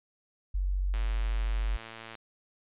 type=tone; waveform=sine; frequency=47 Hz; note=F#1; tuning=28 cents sharp; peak=-26 dBFS; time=0.54-1.77 s; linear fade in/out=10 ms
type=click train; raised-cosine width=0.3 ms; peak=-27 dBFS; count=138; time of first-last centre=0.94-2.152 s; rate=113 Hz
effects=resampled to 8000 Hz